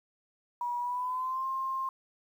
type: tone with pitch glide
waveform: sine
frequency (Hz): 966 to 1059.5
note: B5 to C6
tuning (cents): -39 to +21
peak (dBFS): -30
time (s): 0.61-1.89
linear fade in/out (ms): 2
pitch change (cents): +160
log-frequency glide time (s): 0.79-1.46
effects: 10-bit

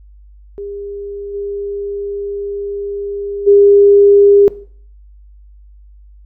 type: tone with level steps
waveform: sine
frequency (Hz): 403.6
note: G#4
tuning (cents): -49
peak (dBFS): -23 / -19 / -4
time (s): 0.58-4.48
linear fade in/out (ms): 0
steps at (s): 1.33 / 3.46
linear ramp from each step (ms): 20
effects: noise-tail reverb RT60 0.5 s tail -18 dB re dry + added 50 Hz sine -38 dBFS peak until 6.25 s

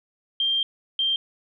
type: tone pair in turn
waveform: sine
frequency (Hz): 3180 / 3168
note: G7 / G7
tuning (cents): +24 / +18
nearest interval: unison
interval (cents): 6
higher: first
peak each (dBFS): -20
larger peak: neither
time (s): 0.4-0.63 / 0.99-1.16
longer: first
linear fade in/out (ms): 2
effects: none

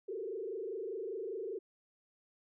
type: tone with frequency modulation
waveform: sine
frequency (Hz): 415.3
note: G#4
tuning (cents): 0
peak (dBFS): -37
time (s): 0.08-1.59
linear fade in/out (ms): 10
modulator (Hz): 25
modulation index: 2.1
effects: none

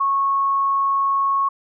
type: tone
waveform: sine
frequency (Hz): 1100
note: C#6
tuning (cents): -14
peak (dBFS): -16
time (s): 0-1.49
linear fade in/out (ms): 10
effects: none

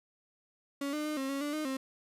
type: tone with pitch steps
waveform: 35% pulse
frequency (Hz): 280.3 / 301.5 / 304.2 / 268.2 / 276 / 292.5 / 307.4 / 265.8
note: C#4 / D4 / D#4 / C4 / C#4 / D4 / D#4 / C4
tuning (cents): +19 / +46 / -39 / +43 / -7 / -7 / -21 / +27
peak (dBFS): -31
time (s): 0.81-1.77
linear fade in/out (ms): 5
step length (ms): 120
effects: resampled to 32000 Hz

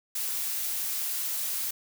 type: noise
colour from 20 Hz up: blue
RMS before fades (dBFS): -31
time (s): 0.15-1.71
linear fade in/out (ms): 5
effects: none

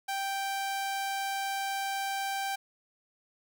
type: tone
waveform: sawtooth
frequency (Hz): 784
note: G5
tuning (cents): 0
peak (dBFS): -27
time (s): 0.08-2.56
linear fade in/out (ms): 10
effects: none

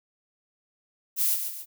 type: noise with echo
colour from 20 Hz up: violet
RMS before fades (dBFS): -24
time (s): 1.16-1.38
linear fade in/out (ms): 50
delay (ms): 140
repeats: 2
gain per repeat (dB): -7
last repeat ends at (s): 1.66
effects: none

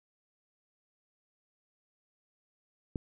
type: click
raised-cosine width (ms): 3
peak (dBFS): -21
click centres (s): 2.958
effects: none

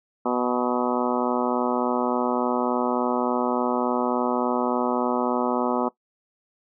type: harmonic tone with a mistuned harmonic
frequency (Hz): 123.47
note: B2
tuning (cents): 0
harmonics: 2 / 3 / 4 / 5 / 6 / 7 / 8 / 9 / 10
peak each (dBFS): -26 / -28 / -29 / -30 / -31 / -31 / -32 / -33 / -33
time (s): 0.25-5.89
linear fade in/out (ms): 10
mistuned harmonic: 10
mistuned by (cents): +39
effects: noise-tail reverb RT60 0.1 s tail -19 dB re dry

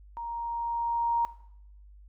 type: tone with level ramp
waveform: sine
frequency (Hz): 936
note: A#5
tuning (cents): +7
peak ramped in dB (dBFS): -34 to -23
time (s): 0.17-1.25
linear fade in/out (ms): 0
effects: noise-tail reverb RT60 0.7 s tail -17 dB re dry + added 50 Hz sine -49 dBFS peak until 2.08 s

